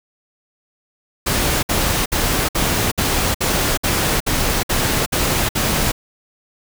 pink noise bursts, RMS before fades -18 dBFS, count 11, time 1.26-5.92 s, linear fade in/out 10 ms, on 370 ms, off 59 ms, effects none

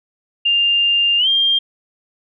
sine tone with pitch glide, 2800 to 3198 Hz, F7 to G7, +4 to +34 cents, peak -12 dBFS, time 0.45-1.59 s, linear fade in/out 10 ms, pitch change +230 cents, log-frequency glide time 1.18-1.28 s, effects none

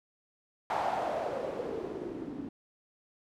blue noise with low-pass filter sweep, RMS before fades -35 dBFS, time 0.7-2.49 s, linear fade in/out 2 ms, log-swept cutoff 890 to 260 Hz, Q 3.9, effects none

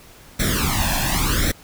pink noise with flanger, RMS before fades -20 dBFS, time 0.39-1.52 s, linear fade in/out 10 ms, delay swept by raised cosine 0.52 to 1.2 ms, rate 0.9 Hz, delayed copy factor +0.9, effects pink hiss -46 dBFS RMS until 1.63 s

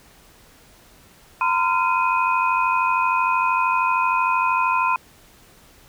sine tone cluster, 927 / 1020 / 1382 / 2501 Hz, A#5 / C6 / F6 / D#7, -10 / -44 / -19 / +8 cents, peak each -24 / -19 / -27 / -25 dBFS, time 1.41-4.96 s, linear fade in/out 2 ms, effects pink hiss -51 dBFS RMS until 5.88 s

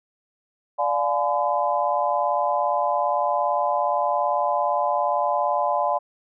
sine chord, D diminished seventh, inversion none, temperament just, 587.3 / 704.8 / 845.8 / 1014.9 Hz, D5 / F5 / Ab5 / Cb6, 0 / +16 / +31 / +47 cents, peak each -25 dBFS, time 0.78-5.99 s, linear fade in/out 20 ms, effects none

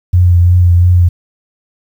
sine tone with vibrato, 88.4 Hz, F2, 22 cents sharp, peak -4 dBFS, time 0.13-1.09 s, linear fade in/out 10 ms, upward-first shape triangle, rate 2.9 Hz, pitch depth 34 cents each way, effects 7-bit

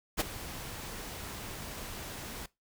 pink noise with ADSR envelope, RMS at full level -27 dBFS, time 0.17-2.46 s, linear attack 34 ms, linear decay 18 ms, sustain -15 dB, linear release 4 ms, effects noise-tail reverb RT60 0.2 s tail -20 dB re dry

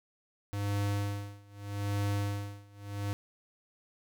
square tone with tremolo, 101.4 Hz, G#2, 41 cents flat, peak -29 dBFS, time 0.53-3.13 s, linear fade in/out 0 ms, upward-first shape sine, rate 0.81 Hz, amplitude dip 95%, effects none

